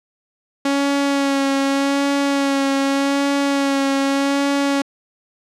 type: tone with vibrato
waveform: sawtooth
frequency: 277.5 Hz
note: C#4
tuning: 2 cents sharp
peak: -12 dBFS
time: 0.65-4.82 s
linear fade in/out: 5 ms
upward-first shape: sine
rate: 0.84 Hz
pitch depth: 22 cents each way
effects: low-pass 8000 Hz 12 dB/octave